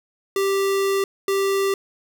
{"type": "tone bursts at uneven times", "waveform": "square", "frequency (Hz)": 392, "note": "G4", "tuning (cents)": 0, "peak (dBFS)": -19, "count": 2, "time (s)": [[0.36, 1.04], [1.28, 1.74]], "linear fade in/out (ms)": 2, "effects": []}